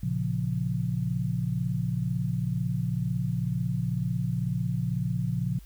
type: chord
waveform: sine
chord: Bb minor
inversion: none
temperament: equal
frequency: 116.54 / 138.59 / 174.61 Hz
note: Bb2 / Db3 / F3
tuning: 0 / 0 / 0 cents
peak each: -30 dBFS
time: 0.03-5.59 s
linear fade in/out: 5 ms
effects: added 50 Hz sine -45 dBFS peak until 5.65 s + white hiss -59 dBFS RMS until 5.65 s